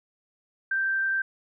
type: tone with frequency modulation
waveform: sine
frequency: 1568 Hz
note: G6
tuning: in tune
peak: -23 dBFS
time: 0.71-1.22 s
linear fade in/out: 5 ms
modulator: 31.2 Hz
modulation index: 0.28
effects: none